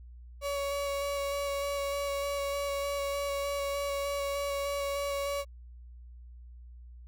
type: tone with vibrato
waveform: 35% pulse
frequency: 563 Hz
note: C#5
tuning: 27 cents sharp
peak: -29 dBFS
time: 0.41-5.45 s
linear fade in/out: 50 ms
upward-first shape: square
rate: 3.3 Hz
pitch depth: 9 cents each way
effects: added 60 Hz sine -46 dBFS peak until 7.07 s